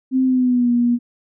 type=tone with pitch glide; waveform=sine; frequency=260.4 to 240.2 Hz; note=C4 to B3; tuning=-8 to -48 cents; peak=-13 dBFS; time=0.11-0.99 s; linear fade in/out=50 ms; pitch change=-140 cents; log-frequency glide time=0.24-0.71 s; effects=none